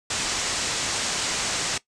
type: low-pass noise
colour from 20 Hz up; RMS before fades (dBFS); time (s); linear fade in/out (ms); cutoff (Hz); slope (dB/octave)
white; -27; 0.1-1.78; 5; 8200; 48
effects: noise-tail reverb RT60 0.1 s tail -18 dB re dry